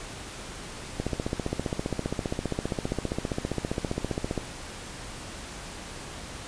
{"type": "click train", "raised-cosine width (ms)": 2, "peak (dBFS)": -14, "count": 52, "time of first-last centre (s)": [1, 4.377], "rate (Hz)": 15.1, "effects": ["pink hiss -40 dBFS RMS until 6.47 s", "resampled to 22050 Hz"]}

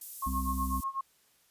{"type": "high-pass noise", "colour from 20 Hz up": "white", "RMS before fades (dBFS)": -41, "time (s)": [0.01, 0.84], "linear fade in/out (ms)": 5, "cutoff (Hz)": 11000, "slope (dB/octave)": 12}
{"type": "tone with tremolo", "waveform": "sine", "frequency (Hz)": 1081, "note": "C#6", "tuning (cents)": -44, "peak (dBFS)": -29, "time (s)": [0.22, 1.01], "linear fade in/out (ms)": 5, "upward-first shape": "sine", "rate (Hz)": 8.1, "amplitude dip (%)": 90}
{"type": "harmonic tone", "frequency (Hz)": 65.2, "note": "C2", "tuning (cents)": -5, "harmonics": [1, 3, 4], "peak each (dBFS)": [-32, -39, -38], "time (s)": [0.26, 0.81], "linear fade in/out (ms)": 10}
{"effects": ["white hiss -67 dBFS RMS until 1.5 s", "resampled to 32000 Hz"]}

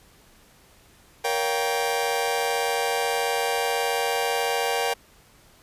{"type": "chord", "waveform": "sawtooth", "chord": "G half-diminished seventh", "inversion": "first", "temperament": "just", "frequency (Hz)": [470.4, 564.5, 705.6, 784], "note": ["Bb4", "Db5", "F5", "G5"], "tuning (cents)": [16, 31, 18, 0], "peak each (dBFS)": [-23, -27, -27, -23], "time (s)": [1.24, 4.94], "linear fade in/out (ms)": 10, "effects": ["pink hiss -55 dBFS RMS until 5.62 s", "resampled to 32000 Hz"]}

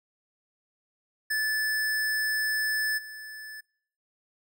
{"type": "tone with level steps", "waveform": "square", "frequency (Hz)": 1740, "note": "A6", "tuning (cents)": -20, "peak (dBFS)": [-26, -40], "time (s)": [1.3, 3.61], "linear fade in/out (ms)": 10, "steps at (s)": 2.97, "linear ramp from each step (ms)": 20, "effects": ["noise-tail reverb RT60 0.7 s tail -26 dB re dry"]}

